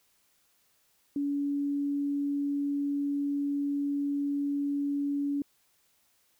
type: tone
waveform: sine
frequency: 284.3 Hz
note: C#4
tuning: 44 cents sharp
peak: -27 dBFS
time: 1.16-5.42 s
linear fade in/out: 2 ms
effects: white hiss -69 dBFS RMS until 6.39 s